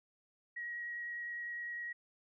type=tone with vibrato; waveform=sine; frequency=1902 Hz; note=A#6; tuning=34 cents sharp; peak=-39 dBFS; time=0.56-1.93 s; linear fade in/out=10 ms; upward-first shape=sine; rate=9.9 Hz; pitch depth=10 cents each way; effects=none